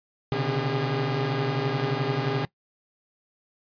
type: tone cluster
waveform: sawtooth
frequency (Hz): 125.5 / 136.7 / 148.5 / 405.6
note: B2 / C#3 / D3 / G#4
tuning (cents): +28 / -24 / +20 / -41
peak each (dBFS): -26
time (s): 0.32-2.45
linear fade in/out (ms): 0
effects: noise-tail reverb RT60 0.1 s tail -20 dB re dry + resampled to 11025 Hz